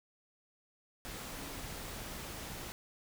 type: tone in noise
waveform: sine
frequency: 277.2 Hz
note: C#4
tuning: in tune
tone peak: -53 dBFS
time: 1.37-1.6 s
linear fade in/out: 0 ms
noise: pink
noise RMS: -44 dBFS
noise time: 1.05-2.72 s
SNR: -12 dB
effects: none